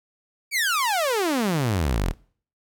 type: exponential sweep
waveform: sawtooth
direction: down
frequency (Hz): 2373 to 35.49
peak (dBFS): -17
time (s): 0.51-2.14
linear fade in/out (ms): 50
effects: noise-tail reverb RT60 0.5 s tail -23 dB re dry